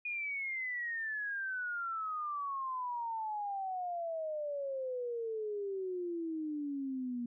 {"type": "exponential sweep", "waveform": "sine", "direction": "down", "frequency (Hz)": [2462, 237], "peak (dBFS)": -35, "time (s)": [0.05, 7.26], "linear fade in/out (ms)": 5, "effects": []}